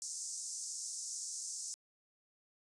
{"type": "band-pass noise", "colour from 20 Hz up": "pink", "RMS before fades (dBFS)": -43, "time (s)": [0.02, 1.74], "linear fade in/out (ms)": 0, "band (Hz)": [5500, 8800], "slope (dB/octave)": 48, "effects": ["resampled to 24000 Hz"]}